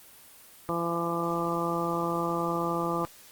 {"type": "harmonic tone", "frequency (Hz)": 169.5, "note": "E3", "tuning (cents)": 49, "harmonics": [1, 2, 3, 4, 5, 6, 7], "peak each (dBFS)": [-34, -32, -34, -37, -36, -37, -32], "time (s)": [0.69, 3.05], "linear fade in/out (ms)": 0, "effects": ["white hiss -52 dBFS RMS until 3.31 s", "Opus 24 kbps"]}